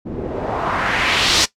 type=noise with low-pass filter sweep; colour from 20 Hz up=white; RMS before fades=-19 dBFS; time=0.05-1.46 s; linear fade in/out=20 ms; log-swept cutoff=270 to 5800 Hz; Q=1.6; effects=noise-tail reverb RT60 0.1 s tail -17 dB re dry